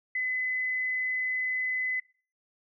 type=tone; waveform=sine; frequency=2019 Hz; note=B6; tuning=38 cents sharp; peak=-27 dBFS; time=0.15-2 s; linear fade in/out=5 ms; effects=noise-tail reverb RT60 0.4 s tail -22 dB re dry